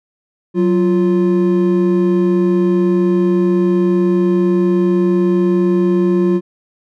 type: tone pair together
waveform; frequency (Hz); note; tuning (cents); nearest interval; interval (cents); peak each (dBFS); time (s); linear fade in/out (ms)
triangle; 184.98 / 349.2; F#3 / F4; 0 / 0; major seventh; 1100; -12 / -11; 0.54-6.41; 50
effects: none